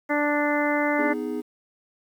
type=harmonic tone; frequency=293.7 Hz; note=D4; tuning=in tune; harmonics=1 / 2 / 3 / 4 / 5 / 6 / 7; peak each=-25 / -26 / -29 / -33 / -32 / -31 / -29 dBFS; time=0.09-1.14 s; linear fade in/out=20 ms
type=chord; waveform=triangle; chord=G# minor; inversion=first; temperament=just; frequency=249.2 / 311.5 / 415.3 Hz; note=B3 / D#4 / G#4; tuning=+16 / +2 / 0 cents; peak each=-29 dBFS; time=0.98-1.42 s; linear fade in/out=20 ms
effects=9-bit